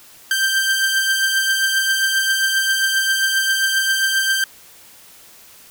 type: beating tone pair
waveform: sawtooth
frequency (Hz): 1568 / 1575.5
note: G6 / G6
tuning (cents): 0 / +8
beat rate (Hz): 7.5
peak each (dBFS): -13 / -20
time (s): 0.31-4.44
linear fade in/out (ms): 2
effects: white hiss -45 dBFS RMS until 5.7 s